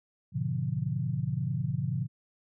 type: chord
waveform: sine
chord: G# diminished seventh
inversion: none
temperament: equal with one note detuned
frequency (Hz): 103.83 / 123.47 / 145.23 / 174.61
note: G#2 / B2 / D3 / F3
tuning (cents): 0 / 0 / -19 / 0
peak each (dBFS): -37 / -32 / -32 / -35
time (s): 0.32-2.08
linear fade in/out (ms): 50
effects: none